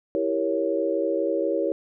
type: chord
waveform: sine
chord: E diminished seventh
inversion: none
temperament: equal with one note detuned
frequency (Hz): 329.6 / 394 / 466.2 / 554.4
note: E4 / G4 / Bb4 / Db5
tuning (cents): 0 / +9 / 0 / 0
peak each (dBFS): -27 / -28 / -28 / -26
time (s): 0.15-1.72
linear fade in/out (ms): 0
effects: none